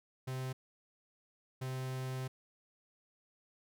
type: tone bursts at uneven times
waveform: 45% pulse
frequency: 130 Hz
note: C3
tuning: 11 cents flat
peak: -37 dBFS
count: 2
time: 0.27-0.53 / 1.61-2.28 s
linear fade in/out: 10 ms
effects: none